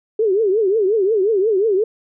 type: tone with vibrato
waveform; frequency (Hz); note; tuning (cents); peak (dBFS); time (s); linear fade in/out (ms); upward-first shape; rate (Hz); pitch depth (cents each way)
sine; 411; G#4; -18; -13; 0.19-1.84; 5; triangle; 5.6; 220
effects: none